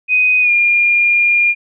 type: tone with pitch glide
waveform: sine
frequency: 2500 to 2411 Hz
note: D#7 to D7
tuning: +8 to +45 cents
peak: -9 dBFS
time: 0.08-1.55 s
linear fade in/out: 50 ms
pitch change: -63 cents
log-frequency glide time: 0.41-0.51 s
effects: none